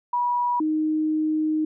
sine tone pair in turn, 971 / 310.4 Hz, B5 / D#4, -30 / -4 cents, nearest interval octave + minor sixth, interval 1974 cents, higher first, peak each -20 dBFS, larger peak neither, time 0.13-0.6 / 0.6-1.65 s, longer second, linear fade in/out 5 ms, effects none

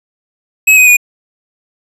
square tone with pitch steps, 2563 / 2509 / 2456 Hz, E7 / D#7 / D#7, -49 / +14 / -23 cents, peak -4 dBFS, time 0.67-0.97 s, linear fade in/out 10 ms, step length 100 ms, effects resampled to 32000 Hz

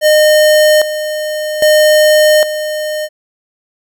square tone with tremolo, 611 Hz, D#5, 32 cents flat, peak -6 dBFS, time 0.01-3.09 s, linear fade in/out 50 ms, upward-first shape square, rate 0.62 Hz, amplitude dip 70%, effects none

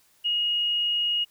sine tone, 2876 Hz, F#7, 50 cents flat, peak -22 dBFS, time 0.24-1.25 s, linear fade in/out 20 ms, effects white hiss -62 dBFS RMS until 1.3 s

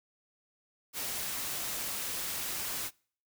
white noise, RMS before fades -36 dBFS, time 0.93-2.91 s, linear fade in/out 50 ms, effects noise-tail reverb RT60 0.5 s tail -26 dB re dry

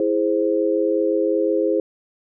sine chord, E augmented, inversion none, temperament equal, 329.6 / 415.3 / 523.3 Hz, E4 / G#4 / B#4, 0 / 0 / 0 cents, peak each -21 dBFS, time 0-1.8 s, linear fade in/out 2 ms, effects none

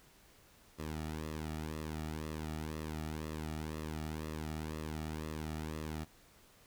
sawtooth tone with flanger, 77.78 Hz, D#2, in tune, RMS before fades -41 dBFS, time 0.78-6.05 s, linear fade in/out 20 ms, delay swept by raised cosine 1.3 to 1.96 ms, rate 2 Hz, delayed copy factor -0.7, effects pink hiss -63 dBFS RMS until 6.66 s

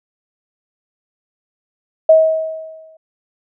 sine tone with exponential decay, 638 Hz, D#5, 43 cents sharp, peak -3 dBFS, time 2.09-2.97 s, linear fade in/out 5 ms, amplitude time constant 190 ms, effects none

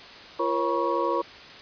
sine tone cluster, 343.4 / 474.5 / 547 / 962 / 1109 Hz, F4 / A#4 / C#5 / B5 / C#6, -29 / +31 / -23 / -46 / 0 cents, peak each -29 dBFS, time 0.39-1.22 s, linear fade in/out 10 ms, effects white hiss -44 dBFS RMS until 1.61 s + resampled to 11025 Hz

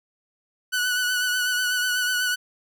sawtooth tone with vibrato, 1484 Hz, F#6, 5 cents sharp, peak -18 dBFS, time 0.72-2.36 s, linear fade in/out 20 ms, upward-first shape triangle, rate 8.1 Hz, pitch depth 36 cents each way, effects none

